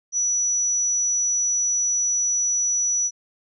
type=tone; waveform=sine; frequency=5900 Hz; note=F#8; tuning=6 cents flat; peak=-19 dBFS; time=0.12-3.11 s; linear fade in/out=50 ms; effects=none

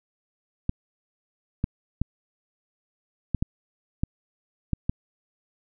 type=clicks; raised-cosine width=5 ms; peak=-11 dBFS; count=8; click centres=0.694 / 1.641 / 2.016 / 3.347 / 3.425 / 4.035 / 4.733 / 4.895 s; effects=none

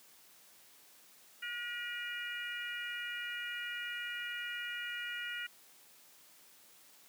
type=harmonic tone; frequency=479.4 Hz; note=A#4; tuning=48 cents sharp; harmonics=3 / 4 / 5 / 6; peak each=-42 / -43 / -46 / -44 dBFS; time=1.42-5.47 s; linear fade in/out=10 ms; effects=white hiss -61 dBFS RMS until 7.08 s + high-pass 150 Hz 12 dB/octave

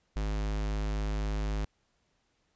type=tone; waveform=square; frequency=51.91 Hz; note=G#1; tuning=in tune; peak=-30 dBFS; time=0.16-1.65 s; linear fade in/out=5 ms; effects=pink hiss -74 dBFS RMS until 2.55 s + resampled to 16000 Hz

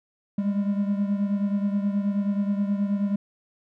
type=beating tone pair; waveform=triangle; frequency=200 / 209.4 Hz; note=G3 / G#3; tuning=+35 / +15 cents; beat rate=9.4 Hz; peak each=-21 / -27 dBFS; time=0.38-3.16 s; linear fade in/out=5 ms; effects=none

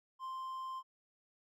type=tone; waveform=triangle; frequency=1046.5 Hz; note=C6; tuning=in tune; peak=-38 dBFS; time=0.19-0.83 s; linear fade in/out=50 ms; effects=none

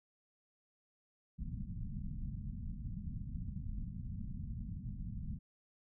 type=low-pass noise; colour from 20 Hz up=pink; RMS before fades=-42 dBFS; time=1.38-5.39 s; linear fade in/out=20 ms; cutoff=220 Hz; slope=48 dB/octave; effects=none

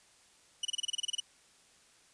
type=tone bursts; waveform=sawtooth; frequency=2954 Hz; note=F#7; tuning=3 cents flat; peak=-27 dBFS; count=12; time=0.63-1.202 s; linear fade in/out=5 ms; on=22 ms; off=28 ms; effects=white hiss -63 dBFS RMS until 2.13 s + resampled to 22050 Hz

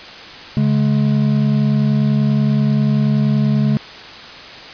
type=tone pair together; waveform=triangle; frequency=141.3 / 211.7 Hz; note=C#3 / G#3; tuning=+34 / +33 cents; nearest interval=perfect fifth; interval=699 cents; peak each=-13 dBFS; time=0.57-3.77 s; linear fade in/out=0 ms; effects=white hiss -34 dBFS RMS until 4.73 s + resampled to 11025 Hz

